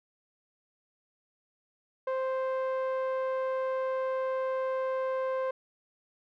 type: tone with low-pass filter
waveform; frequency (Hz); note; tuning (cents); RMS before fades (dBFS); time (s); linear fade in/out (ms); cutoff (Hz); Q
sawtooth; 523.3; C5; 0; -31; 2.07-5.51; 5; 1100; 0.8
effects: none